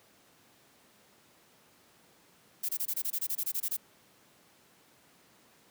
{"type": "noise bursts", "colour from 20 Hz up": "violet", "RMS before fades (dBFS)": -32, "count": 14, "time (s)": [2.63, 3.769], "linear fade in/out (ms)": 10, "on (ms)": 60, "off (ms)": 23, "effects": ["pink hiss -62 dBFS RMS until 5.7 s", "high-pass 150 Hz 12 dB/octave"]}